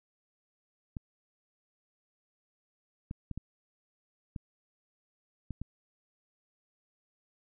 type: clicks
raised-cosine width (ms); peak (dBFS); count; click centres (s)
5; -25; 7; 0.968 / 3.111 / 3.313 / 3.376 / 4.362 / 5.507 / 5.616
effects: none